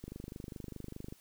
click train, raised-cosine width 3 ms, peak -30 dBFS, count 28, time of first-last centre 0.04-1.124 s, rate 24.9 Hz, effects white hiss -64 dBFS RMS until 1.2 s

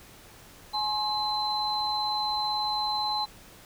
sine tone cluster, 842 / 1065 / 4059 Hz, G#5 / C6 / B7, +24 / +30 / +47 cents, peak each -29 / -36 / -29 dBFS, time 0.73-3.26 s, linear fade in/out 20 ms, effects pink hiss -51 dBFS RMS until 3.65 s

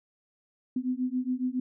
sine beating tone pair, 250 / 257.2 Hz, B3 / C4, +21 / -30 cents, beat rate 7.2 Hz, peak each -30 dBFS, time 0.76-1.6 s, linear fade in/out 5 ms, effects none

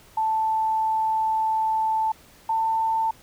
sine tone pair in turn, 880 / 893.3 Hz, A5 / A5, 0 / +26 cents, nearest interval unison, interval 26 cents, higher second, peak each -20 dBFS, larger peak neither, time 0.17-2.12 / 2.49-3.11 s, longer first, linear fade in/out 5 ms, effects pink hiss -52 dBFS RMS until 3.22 s

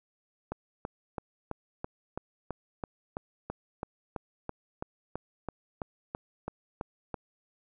click train, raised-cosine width 1 ms, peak -20 dBFS, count 21, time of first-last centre 0.52-7.143 s, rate 3.02 Hz, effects none

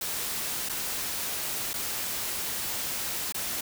white noise with dropouts, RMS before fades -32 dBFS, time 0.01-3.61 s, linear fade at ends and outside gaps 5 ms, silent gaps 0.69-0.694 / 1.733-1.739 / 3.324-3.344 s, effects none

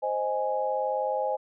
sine chord, Ab major, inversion first, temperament equal, 523.3 / 622.3 / 830.6 Hz, C5 / Eb5 / Ab5, 0 / 0 / 0 cents, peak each -29 / -31 / -29 dBFS, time 0.02-1.37 s, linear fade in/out 20 ms, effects none

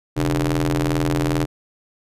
sawtooth ring-modulated tone, 82.41 Hz, E2, in tune, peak -11 dBFS, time 0.16-1.46 s, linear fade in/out 20 ms, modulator 216 Hz, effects resampled to 32000 Hz

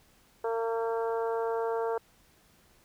harmonic tone, 228 Hz, A#3, 38 cents flat, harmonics 2 / 3 / 4 / 5 / 6 / 7, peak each -29 / -37 / -36 / -43 / -43 / -48 dBFS, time 0.44-1.98 s, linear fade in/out 5 ms, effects pink hiss -63 dBFS RMS until 2.84 s

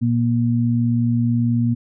sine tone pair together, 118.5 / 237 Hz, A#2 / A#3, +29 / +29 cents, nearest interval octave, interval 1200 cents, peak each -18 dBFS, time 0.01-1.75 s, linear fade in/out 20 ms, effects none

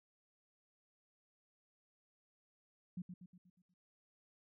sine tone with echo, 180.1 Hz, F#3, 46 cents flat, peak -40 dBFS, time 2.97-3.02 s, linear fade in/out 5 ms, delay 120 ms, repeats 6, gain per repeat -6 dB, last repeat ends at 3.74 s, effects none

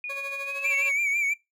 sine tone with pitch glide, 2451 to 2688 Hz, D#7 to E7, -27 to +33 cents, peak -30 dBFS, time 0.04-0.89 s, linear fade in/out 2 ms, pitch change +160 cents, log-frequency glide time 0.45-0.72 s
20% pulse tone with tremolo, 554.4 Hz, C#5, in tune, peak -30 dBFS, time 0.09-0.92 s, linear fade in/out 10 ms, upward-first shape sine, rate 13 Hz, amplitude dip 65%
triangle tone with vibrato, 2300 Hz, D7, 37 cents flat, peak -21 dBFS, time 0.64-1.34 s, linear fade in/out 10 ms, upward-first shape sine, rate 6 Hz, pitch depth 66 cents each way
effects noise-tail reverb RT60 0.2 s tail -22 dB re dry

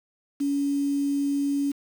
sine tone with quantisation, 282.1 Hz, C#4, 30 cents sharp, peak -22 dBFS, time 0.4-1.72 s, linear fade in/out 10 ms, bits 7, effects none

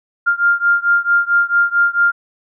sine beating tone pair, 1398 / 1402.5 Hz, F6 / F6, +1 / +7 cents, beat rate 4.5 Hz, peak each -14 / -15 dBFS, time 0.26-2.12 s, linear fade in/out 20 ms, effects none

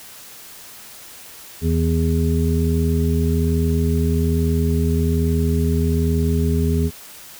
harmonic tone with a mistuned harmonic, 81.2 Hz, E2, 26 cents flat, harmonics 1 / 2 / 3 / 5, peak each -18 / -21 / -23 / -25 dBFS, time 1.61-6.91 s, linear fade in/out 50 ms, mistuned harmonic 5, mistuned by +23 cents, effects white hiss -40 dBFS RMS until 7.39 s

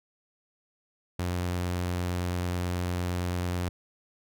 sawtooth tone, 89 Hz, F2, 33 cents sharp, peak -24 dBFS, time 1.19-3.69 s, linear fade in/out 5 ms, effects none

